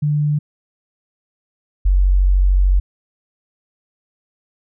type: tone pair in turn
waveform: sine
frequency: 148.3 / 46.71 Hz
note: D3 / F#1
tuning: +17 / +17 cents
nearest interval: octave + minor sixth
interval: 2000 cents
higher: first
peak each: -14 / -10 dBFS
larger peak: second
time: 0.02-0.39 / 1.85-2.8 s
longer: second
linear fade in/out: 10 ms
effects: none